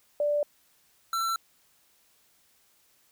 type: tone pair in turn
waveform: sine / square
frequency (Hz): 587.3 / 1343.8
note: D5 / E6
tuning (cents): 0 / +33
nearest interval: octave + major second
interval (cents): 1433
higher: second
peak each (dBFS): -23 / -27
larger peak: first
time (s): 0.2-0.43 / 1.13-1.36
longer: neither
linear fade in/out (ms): 2
effects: white hiss -65 dBFS RMS until 3.11 s